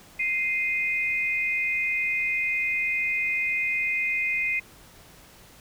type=tone pair together; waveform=sine; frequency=2093 / 2489 Hz; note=C7 / D#7; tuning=0 / 0 cents; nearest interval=minor third; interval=300 cents; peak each=-26 dBFS; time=0.19-4.6 s; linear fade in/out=10 ms; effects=pink hiss -51 dBFS RMS until 5.6 s